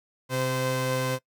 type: tone pair together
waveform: sawtooth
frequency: 130 / 516.1 Hz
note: C3 / C5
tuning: -11 / -24 cents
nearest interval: 2 octaves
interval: 2387 cents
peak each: -24 dBFS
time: 0.29-1.19 s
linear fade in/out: 50 ms
effects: noise-tail reverb RT60 0.1 s tail -21 dB re dry